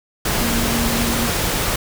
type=tone in noise; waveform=sine; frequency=232.8 Hz; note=A#3; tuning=2 cents flat; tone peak=-22 dBFS; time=0.41-1.27 s; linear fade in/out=5 ms; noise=pink; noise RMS=-20 dBFS; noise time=0.25-1.76 s; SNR=-5 dB; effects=none